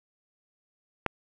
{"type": "click", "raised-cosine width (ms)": 0.5, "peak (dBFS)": -10, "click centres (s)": 1.063, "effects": []}